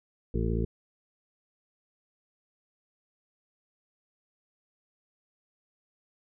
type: harmonic tone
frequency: 56.4 Hz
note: A1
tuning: 44 cents sharp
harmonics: 1 / 2 / 3 / 4 / 6 / 7 / 8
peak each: -29 / -32 / -34 / -35 / -37 / -37 / -38 dBFS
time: 0.34-0.65 s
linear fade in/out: 5 ms
effects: none